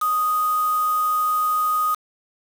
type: tone with quantisation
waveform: sine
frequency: 1244.5 Hz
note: D#6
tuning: in tune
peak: -18 dBFS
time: 0.01-1.95 s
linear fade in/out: 10 ms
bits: 5
effects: none